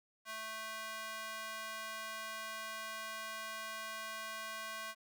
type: tone with high-pass filter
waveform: square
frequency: 220 Hz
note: A3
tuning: in tune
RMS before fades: -44 dBFS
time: 0.25-4.95 s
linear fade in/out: 50 ms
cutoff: 1200 Hz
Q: 1.3
effects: none